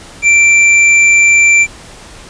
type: tone with tanh clipping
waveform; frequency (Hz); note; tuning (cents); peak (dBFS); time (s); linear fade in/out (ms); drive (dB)
sine; 2349; D7; 0; -6; 0.22-1.67; 50; 15
effects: pink hiss -34 dBFS RMS until 2.29 s + resampled to 22050 Hz